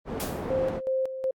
white low-pass noise, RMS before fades -33 dBFS, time 0.05-0.81 s, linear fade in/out 50 ms, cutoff 530 Hz, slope 12 dB/octave
white noise with exponential decay, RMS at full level -32 dBFS, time 0.2-0.52 s, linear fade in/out 1 ms, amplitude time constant 68 ms
sine tone with tremolo, 525 Hz, C5, 6 cents sharp, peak -23 dBFS, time 0.5-1.31 s, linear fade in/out 5 ms, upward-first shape square, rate 2.7 Hz, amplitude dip 65%
effects AAC 64 kbps

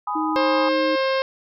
sine chord, G# minor, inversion none, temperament just, 830.6 / 996.7 / 1245.9 Hz, G#5 / B5 / D#6, 0 / +16 / +2 cents, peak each -27 dBFS, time 0.07-0.69 s, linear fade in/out 5 ms
sine tone, 312.5 Hz, D#4, 8 cents sharp, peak -23 dBFS, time 0.15-0.96 s, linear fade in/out 10 ms
harmonic tone, 532 Hz, C5, 29 cents sharp, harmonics 1 / 2 / 3 / 4 / 5 / 6 / 7 / 8 / 9 / 10, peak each -20 / -26 / -30 / -32 / -34 / -36 / -37 / -38 / -39 / -40 dBFS, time 0.36-1.22 s, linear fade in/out 0 ms
effects none

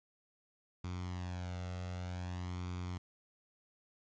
sawtooth tone with flanger, 89.9 Hz, F#2, 49 cents flat, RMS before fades -41 dBFS, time 0.84-2.98 s, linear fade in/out 5 ms, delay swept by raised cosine 0.86 to 1.51 ms, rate 0.53 Hz, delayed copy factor +0.65, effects resampled to 16000 Hz + 11-bit

